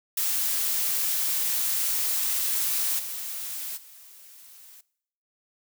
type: noise with level steps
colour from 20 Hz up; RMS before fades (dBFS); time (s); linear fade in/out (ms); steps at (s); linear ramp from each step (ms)
blue; -26 / -34 / -49; 0.17-4.81; 5; 2.98 / 3.76; 20
effects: noise-tail reverb RT60 0.7 s tail -21 dB re dry

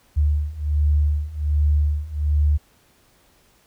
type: beating tone pair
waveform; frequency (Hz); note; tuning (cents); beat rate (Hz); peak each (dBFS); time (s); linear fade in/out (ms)
sine; 73.42 / 74.72; D2 / D2; 0 / +30; 1.3; -21 / -19; 0.16-2.58; 20
effects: pink hiss -58 dBFS RMS until 3.66 s

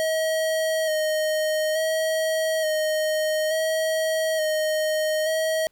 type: tone with vibrato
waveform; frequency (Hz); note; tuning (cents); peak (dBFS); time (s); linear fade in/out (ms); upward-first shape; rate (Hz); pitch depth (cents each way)
square; 629; D#5; +19; -22; 0-5.67; 0; square; 0.57; 22
effects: pink hiss -67 dBFS RMS until 5.71 s

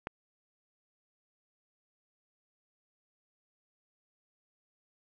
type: click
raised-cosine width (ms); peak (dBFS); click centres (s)
0.5; -20; 0.071
effects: none

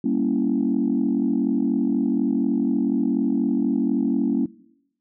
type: chord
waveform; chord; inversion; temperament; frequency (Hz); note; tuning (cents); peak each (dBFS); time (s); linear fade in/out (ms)
sine; G diminished seventh; none; equal; 196 / 233.1 / 277.2 / 329.6; G3 / Bb3 / Db4 / Fb4; 0 / 0 / 0 / 0; -27 / -22 / -22 / -27; 0.04-4.46; 5
effects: noise-tail reverb RT60 0.8 s tail -21 dB re dry + tanh soft clip ceiling -11 dBFS

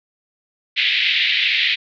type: band-pass noise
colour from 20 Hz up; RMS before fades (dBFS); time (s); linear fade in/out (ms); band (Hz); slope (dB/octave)
pink; -18; 0.76-1.76; 20; 2000 to 3900; 48
effects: none

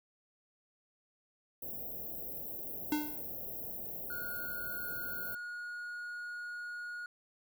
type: band-stop noise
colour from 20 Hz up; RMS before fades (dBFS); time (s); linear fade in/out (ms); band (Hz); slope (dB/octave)
white; -42; 1.62-5.35; 5; 710 to 13000; 48
type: tone with exponential decay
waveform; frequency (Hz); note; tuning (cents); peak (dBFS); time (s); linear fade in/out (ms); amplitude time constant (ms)
square; 300; D4; +37; -28; 2.92-3.29; 2; 80
type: tone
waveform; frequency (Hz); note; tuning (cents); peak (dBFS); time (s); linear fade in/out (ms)
triangle; 1443; F#6; -44; -38; 4.1-7.06; 2
effects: none

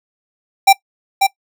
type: tone with echo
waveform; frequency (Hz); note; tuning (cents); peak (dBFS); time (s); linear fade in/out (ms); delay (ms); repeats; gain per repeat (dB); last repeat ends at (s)
square; 784; G5; 0; -5; 0.67-0.73; 10; 540; 1; -5; 1.27
effects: noise-tail reverb RT60 0.1 s tail -19 dB re dry

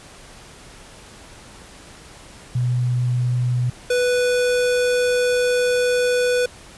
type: tone pair in turn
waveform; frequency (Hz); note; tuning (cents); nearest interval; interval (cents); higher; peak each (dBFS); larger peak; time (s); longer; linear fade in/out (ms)
sine / square; 123.47 / 493.9; B2 / B4; 0 / 0; 2 octaves; 2400; second; -17; neither; 2.55-3.7 / 3.9-6.46; second; 5
effects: pink hiss -43 dBFS RMS until 6.77 s + resampled to 24000 Hz

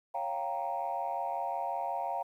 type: chord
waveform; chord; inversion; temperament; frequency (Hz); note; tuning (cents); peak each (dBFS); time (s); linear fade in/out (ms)
sine; G half-diminished seventh; second; equal; 554.4 / 698.5 / 784 / 932.3; Db5 / F5 / G5 / Bb5; 0 / 0 / 0 / 0; -40 / -35 / -36 / -36; 0.14-2.23; 10
effects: tanh soft clip ceiling -24 dBFS + 11-bit

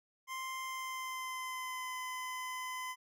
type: tone with pitch glide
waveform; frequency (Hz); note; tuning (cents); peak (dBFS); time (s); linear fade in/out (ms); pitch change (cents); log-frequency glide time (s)
25% pulse; 1046.5 to 1018.5; C6 to C6; 0 to -47; -35; 0.27-2.96; 50; -47; 0.63-1.97
effects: none

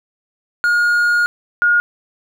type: tone pair in turn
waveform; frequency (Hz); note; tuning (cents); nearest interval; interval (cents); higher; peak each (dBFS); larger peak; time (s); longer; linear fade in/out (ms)
triangle / sine; 1430 / 1430; F6 / F6; +41 / +41; unison; 0; neither; -10; neither; 0.64-1.26 / 1.62-1.8; first; 0
effects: none

